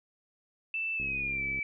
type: tone with pitch glide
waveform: sine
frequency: 2650 to 2307 Hz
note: E7 to D7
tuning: +9 to -31 cents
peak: -30 dBFS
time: 0.74-1.63 s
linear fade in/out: 2 ms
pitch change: -240 cents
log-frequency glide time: 0.95-1.44 s
type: click train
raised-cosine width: 3 ms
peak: -32 dBFS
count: 41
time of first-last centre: 1-1.59 s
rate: 67.8 Hz
effects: none